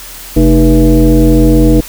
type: tone with frequency modulation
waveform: sine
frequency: 130.7 Hz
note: C3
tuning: 1 cent flat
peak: -3 dBFS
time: 0.36-1.81 s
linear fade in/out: 10 ms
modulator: 177 Hz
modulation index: 1.8
effects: added 41 Hz sine -34 dBFS peak until 1.88 s + white hiss -29 dBFS RMS until 1.88 s